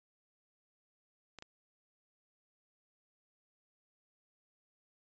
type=clicks; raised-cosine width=0.2 ms; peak=-30 dBFS; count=2; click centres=1.387 / 1.424 s; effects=resampled to 16000 Hz